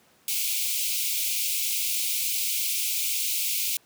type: high-pass noise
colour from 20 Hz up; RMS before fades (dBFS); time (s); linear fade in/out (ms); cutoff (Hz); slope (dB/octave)
white; -27; 0.28-3.77; 2; 2200; 96
effects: pink hiss -60 dBFS RMS until 3.85 s + high-pass 150 Hz 12 dB/octave